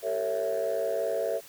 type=chord; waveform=sine; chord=G diminished seventh; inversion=none; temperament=equal with one note detuned; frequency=392 / 455 / 554.4 / 659.3 Hz; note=G4 / Bb4 / Db5 / Fb5; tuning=0 / -42 / 0 / 0 cents; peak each=-35 / -30 / -30 / -29 dBFS; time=0.02-1.41 s; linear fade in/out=50 ms; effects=tanh soft clip ceiling -21 dBFS + white hiss -50 dBFS RMS until 1.48 s